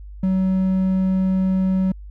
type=tone; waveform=triangle; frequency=188.3 Hz; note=F#3; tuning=31 cents sharp; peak=-14 dBFS; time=0.23-1.92 s; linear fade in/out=5 ms; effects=added 50 Hz sine -34 dBFS peak until 2.1 s